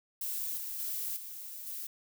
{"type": "noise with level steps", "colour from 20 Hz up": "violet", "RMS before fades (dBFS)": [-36, -39, -36, -44, -40], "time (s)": [0.21, 1.87], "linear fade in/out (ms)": 5, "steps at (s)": [0.57, 0.79, 1.16, 1.66], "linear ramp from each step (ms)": 10, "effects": []}